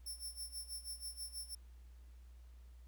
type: tone with tremolo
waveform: 10% pulse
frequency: 5380 Hz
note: E8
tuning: 34 cents sharp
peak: -36 dBFS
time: 0.06-1.55 s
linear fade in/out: 5 ms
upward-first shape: sine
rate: 6.2 Hz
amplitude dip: 85%
effects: added 60 Hz sine -54 dBFS peak until 2.87 s + pink hiss -74 dBFS RMS until 2.87 s